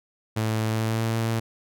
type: tone with pitch glide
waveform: sawtooth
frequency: 110 to 113.49 Hz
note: A2 to A#2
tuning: 0 to -46 cents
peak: -19 dBFS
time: 0.36-1.4 s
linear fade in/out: 10 ms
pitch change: +54 cents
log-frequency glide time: 0.67-1.11 s
effects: none